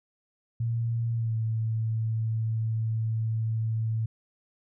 sine tone with pitch glide, 115.9 to 111.63 Hz, A#2 to A2, -10 to +25 cents, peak -25 dBFS, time 0.6-4.06 s, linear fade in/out 5 ms, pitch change -65 cents, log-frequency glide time 1.14-1.35 s, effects none

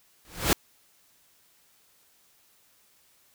pink noise with exponential growth, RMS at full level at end -18 dBFS, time 0.25-0.53 s, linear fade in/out 1 ms, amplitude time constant 60 ms, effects white hiss -63 dBFS RMS until 3.34 s

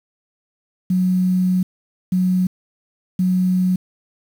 sine tone bursts at uneven times, 183.6 Hz, F#3, 13 cents flat, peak -14 dBFS, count 3, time 0.9-1.63 / 2.12-2.47 / 3.19-3.76 s, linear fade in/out 5 ms, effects 7-bit

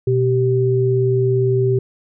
sine tone pair together, 123.47 / 387.9 Hz, B2 / G4, 0 / -18 cents, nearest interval octave + minor sixth, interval 1982 cents, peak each -16 dBFS, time 0.07-1.79 s, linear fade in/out 5 ms, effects none

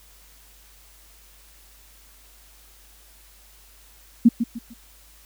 sine tone with echo, 233.5 Hz, A#3, 3 cents sharp, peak -8 dBFS, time 4.25-4.29 s, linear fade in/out 10 ms, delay 150 ms, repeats 3, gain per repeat -10 dB, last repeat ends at 4.74 s, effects added 50 Hz sine -53 dBFS peak until 5.25 s + white hiss -53 dBFS RMS until 5.25 s

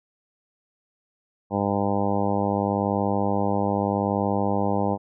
harmonic tone, 100.8 Hz, G2, 49 cents sharp, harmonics 1 / 2 / 3 / 4 / 5 / 6 / 7 / 8 / 9 / 10, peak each -30 / -26 / -30 / -32 / -29 / -31 / -33 / -29 / -32 / -38 dBFS, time 1.5-4.98 s, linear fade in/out 50 ms, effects none

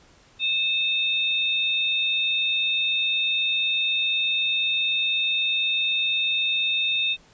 sine tone pair together, 2618 / 3654 Hz, E7 / A#7, -13 / -35 cents, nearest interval tritone, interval 578 cents, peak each -24 / -23 dBFS, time 0.39-7.17 s, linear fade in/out 50 ms, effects pink hiss -55 dBFS RMS until 7.33 s + resampled to 16000 Hz

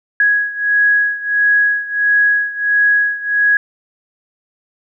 sine beating tone pair, 1664 / 1665.5 Hz, G#6 / G#6, +3 / +4 cents, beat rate 1.5 Hz, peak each -13 / -16 dBFS, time 0.2-3.57 s, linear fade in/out 2 ms, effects none

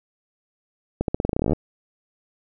accelerating click train, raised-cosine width 2 ms, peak -8 dBFS, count 17, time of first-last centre 1.01-1.532 s, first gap 72 ms, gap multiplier 0.88, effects none

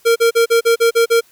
square tone bursts, 462.7 Hz, A#4, 13 cents flat, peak -10 dBFS, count 8, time 0.05-1.21 s, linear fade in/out 20 ms, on 110 ms, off 40 ms, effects white hiss -52 dBFS RMS until 1.31 s

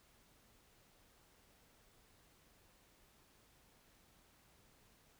silence, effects pink hiss -69 dBFS RMS until 5.19 s

